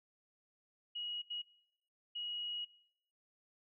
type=tone bursts at uneven times; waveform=sine; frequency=2900 Hz; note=F#7; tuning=35 cents flat; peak=-39 dBFS; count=3; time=0.95-1.22 / 1.3-1.42 / 2.15-2.65 s; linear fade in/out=10 ms; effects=noise-tail reverb RT60 0.8 s tail -22 dB re dry